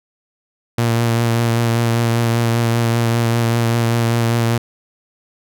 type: tone with vibrato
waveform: sawtooth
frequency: 116.54 Hz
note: A#2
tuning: in tune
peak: -10 dBFS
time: 0.78-4.58 s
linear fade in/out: 5 ms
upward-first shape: triangle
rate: 5.1 Hz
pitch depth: 26 cents each way
effects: none